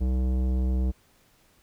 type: tone with tanh clipping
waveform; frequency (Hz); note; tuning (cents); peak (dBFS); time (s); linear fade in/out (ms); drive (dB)
sine; 63.7; C2; -46; -24; 0-0.92; 20; 15
effects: pink hiss -62 dBFS RMS until 1.62 s